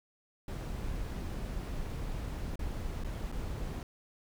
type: noise with dropouts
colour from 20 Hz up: brown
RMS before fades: -37 dBFS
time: 0.48-3.83 s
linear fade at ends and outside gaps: 2 ms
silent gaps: 2.557-2.592 / 3.038-3.046 / 3.317-3.323 s
effects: none